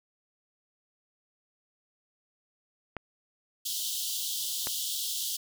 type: clicks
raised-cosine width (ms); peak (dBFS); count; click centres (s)
0.5; -20; 2; 2.967 / 4.671
type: high-pass noise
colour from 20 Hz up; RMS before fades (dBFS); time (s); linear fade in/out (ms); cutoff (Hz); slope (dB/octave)
pink; -33; 3.65-5.37; 10; 3000; 96
effects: none